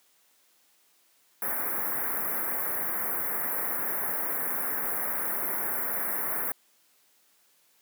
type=band-stop noise; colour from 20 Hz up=white; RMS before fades=-30 dBFS; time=1.42-6.52 s; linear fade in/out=2 ms; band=2000 to 11000 Hz; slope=48 dB/octave; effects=white hiss -65 dBFS RMS until 7.81 s + high-pass 200 Hz 12 dB/octave